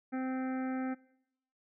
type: harmonic tone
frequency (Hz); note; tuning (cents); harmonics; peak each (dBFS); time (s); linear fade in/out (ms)
259.8; C4; -12; 1 / 2 / 3 / 5 / 6 / 7 / 8 / 9; -33 / -45 / -43 / -49 / -49 / -54 / -54 / -58; 0.12-0.95; 20
effects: noise-tail reverb RT60 0.8 s tail -22 dB re dry